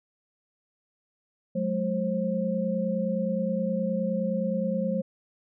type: tone cluster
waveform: sine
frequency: 183.6 / 213.2 / 531 Hz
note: F#3 / G#3 / C5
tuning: -13 / +46 / +25 cents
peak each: -29 dBFS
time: 1.55-5.02 s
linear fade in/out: 10 ms
effects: none